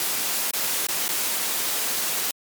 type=noise with dropouts; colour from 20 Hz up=white; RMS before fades=-25 dBFS; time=0-2.31 s; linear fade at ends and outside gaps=1 ms; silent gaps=0.51-0.535 / 0.869-0.886 / 1.081-1.089 s; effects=high-pass 200 Hz 12 dB/octave + MP3 96 kbps